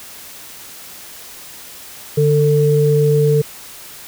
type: tone pair together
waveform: sine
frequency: 146.83 / 446.4 Hz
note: D3 / A4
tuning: 0 / +25 cents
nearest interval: octave + perfect fifth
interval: 1925 cents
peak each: -13 dBFS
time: 2.17-3.42 s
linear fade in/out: 10 ms
effects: white hiss -36 dBFS RMS until 4.07 s